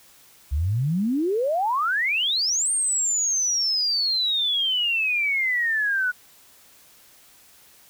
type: exponential two-way sweep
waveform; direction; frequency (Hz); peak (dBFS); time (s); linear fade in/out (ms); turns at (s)
sine; up then down; 66 to 8860 to 1454; -20; 0.51-6.12; 20; 2.71
effects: white hiss -53 dBFS RMS until 7.89 s